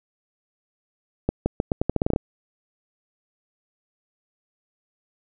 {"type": "accelerating click train", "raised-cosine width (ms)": 2, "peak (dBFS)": -7, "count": 12, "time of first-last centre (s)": [1.29, 2.161], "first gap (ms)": 170, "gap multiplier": 0.83, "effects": []}